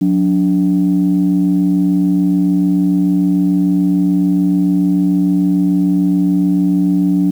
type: tone pair together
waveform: sine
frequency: 181.87 / 288.7 Hz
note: F#3 / D4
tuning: -30 / -30 cents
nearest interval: minor sixth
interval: 800 cents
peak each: -12 dBFS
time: 0.01-7.31 s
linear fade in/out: 10 ms
effects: tanh soft clip ceiling -4 dBFS + 7-bit